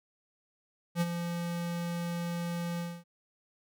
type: tone with ADSR envelope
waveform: square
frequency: 171.8 Hz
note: F3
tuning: 28 cents flat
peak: -25 dBFS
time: 0.95-3.04 s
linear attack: 61 ms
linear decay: 37 ms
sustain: -8 dB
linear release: 250 ms
effects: none